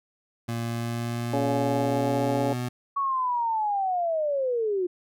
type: tone with pitch glide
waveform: 25% pulse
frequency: 116.54 to 123.47 Hz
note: A#2 to B2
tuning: 0 to 0 cents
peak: -24 dBFS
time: 0.48-2.69 s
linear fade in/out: 10 ms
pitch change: +100 cents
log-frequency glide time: 0.64-2.56 s
type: harmonic tone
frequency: 140.2 Hz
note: C#3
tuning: 20 cents sharp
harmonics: 2 / 3 / 4 / 5 / 6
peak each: -28 / -31 / -28 / -33 / -32 dBFS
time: 1.33-2.53 s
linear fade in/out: 2 ms
type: linear sweep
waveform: sine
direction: down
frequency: 1125 to 349.2 Hz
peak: -23 dBFS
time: 2.96-4.87 s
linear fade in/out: 10 ms
effects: none